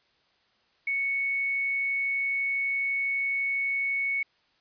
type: tone with quantisation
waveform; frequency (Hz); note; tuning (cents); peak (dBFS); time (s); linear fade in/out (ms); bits
sine; 2217; C#7; 0; -25; 0.87-4.23; 5; 9
effects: white hiss -67 dBFS RMS until 4.6 s + resampled to 11025 Hz